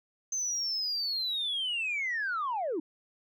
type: linear sweep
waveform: sine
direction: down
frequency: 6272 to 282 Hz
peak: -28 dBFS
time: 0.32-2.8 s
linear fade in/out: 5 ms
effects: tanh soft clip ceiling -26 dBFS